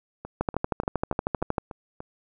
two click trains, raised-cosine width 1 ms, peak -22 / -10 dBFS, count 7 / 16, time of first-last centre 0.25-2.004 / 0.41-1.582 s, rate 3.42 / 12.8 Hz, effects none

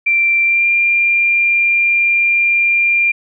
sine tone with pitch glide, 2356 to 2389 Hz, D7 to D7, +5 to +29 cents, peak -10 dBFS, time 0.06-3.12 s, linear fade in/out 10 ms, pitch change +24 cents, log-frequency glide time 0.44-0.67 s, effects none

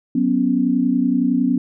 sine chord, F# suspended fourth, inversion none, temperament just, 185 / 246.7 / 277.5 Hz, F#3 / B3 / C#4, 0 / -2 / +2 cents, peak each -23 / -17 / -19 dBFS, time 0.15-1.58 s, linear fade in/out 5 ms, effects none

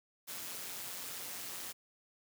white noise with amplitude modulation, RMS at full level -41 dBFS, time 0.27-1.73 s, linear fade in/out 20 ms, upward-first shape sine, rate 181 Hz, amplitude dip 55%, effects high-pass 100 Hz 12 dB/octave

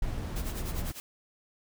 brown noise, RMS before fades -33 dBFS, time 0.02-0.92 s, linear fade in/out 5 ms
white noise with tremolo, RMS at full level -41 dBFS, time 0.36-1 s, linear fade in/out 0 ms, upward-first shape sine, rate 10 Hz, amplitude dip 85%
effects none

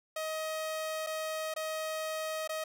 sawtooth tone with dropouts, 630 Hz, D#5, 21 cents sharp, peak -30 dBFS, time 0.16-2.64 s, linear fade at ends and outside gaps 5 ms, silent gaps 1.065-1.069 / 1.54-1.562 / 2.476-2.492 s, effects none

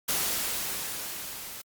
white noise with level ramp, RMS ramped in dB -27 to -41 dBFS, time 0.08-1.62 s, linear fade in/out 10 ms, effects Opus 48 kbps

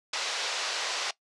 white band-pass noise, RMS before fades -32 dBFS, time 0.13-1.11 s, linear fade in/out 5 ms, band 470 to 5700 Hz, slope 24 dB/octave, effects noise-tail reverb RT60 0.1 s tail -19 dB re dry + resampled to 24000 Hz

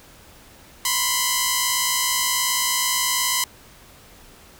5% pulse tone pair together, 987 / 1045.7 Hz, B5 / C6, -1 / -1 cents, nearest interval minor second, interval 100 cents, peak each -10 dBFS, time 0.85-3.44 s, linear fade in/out 2 ms, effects pink hiss -48 dBFS RMS until 4.59 s

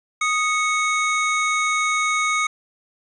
square tone pair together, 1244.5 / 2208 Hz, D#6 / C#7, 0 / -7 cents, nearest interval minor seventh, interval 993 cents, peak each -22 dBFS, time 0.21-2.47 s, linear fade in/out 5 ms, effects resampled to 22050 Hz + 9-bit

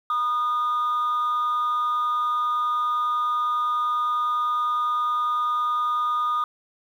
sine tone pair together, 966 / 1225.3 Hz, B5 / D#6, -39 / -27 cents, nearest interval major third, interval 412 cents, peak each -31 / -19 dBFS, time 0.1-6.44 s, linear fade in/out 2 ms, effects tanh soft clip ceiling -19 dBFS + 9-bit

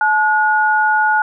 sine tone pair together, 860.4 / 1447 Hz, A5 / F#6, -39 / -39 cents, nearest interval major sixth, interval 900 cents, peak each -14 dBFS, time 0.01-1.22 s, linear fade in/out 2 ms, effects none

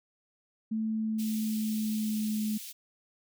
sine tone with pitch glide, 220 to 214.4 Hz, A3 to A3, 0 to -45 cents, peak -28 dBFS, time 0.71-2.58 s, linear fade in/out 10 ms, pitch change -45 cents, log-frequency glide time 0.84-2.41 s
white high-pass noise, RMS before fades -43 dBFS, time 1.18-2.73 s, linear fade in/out 20 ms, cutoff 2600 Hz, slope 24 dB/octave
effects none

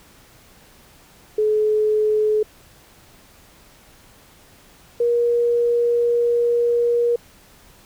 sine tone pair in turn, 427.8 / 475.1 Hz, A4 / A#4, -49 / +33 cents, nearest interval major second, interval 182 cents, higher second, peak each -15 dBFS, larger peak neither, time 1.38-2.43 / 5-7.16 s, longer second, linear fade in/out 5 ms, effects pink hiss -50 dBFS RMS until 7.85 s

